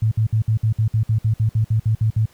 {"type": "tone bursts", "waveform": "sine", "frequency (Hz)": 110, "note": "A2", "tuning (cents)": 0, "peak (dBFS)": -14, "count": 15, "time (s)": [0.02, 2.257], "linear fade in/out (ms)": 5, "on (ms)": 95, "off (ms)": 58, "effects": ["pink hiss -54 dBFS RMS until 2.33 s"]}